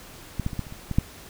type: clicks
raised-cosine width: 5 ms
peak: -14 / -13 / -21 / -15 / -30 / -25 / -16 / -6 dBFS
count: 8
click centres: 0.397 / 0.464 / 0.532 / 0.593 / 0.668 / 0.724 / 0.913 / 0.985 s
effects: pink hiss -45 dBFS RMS until 1.29 s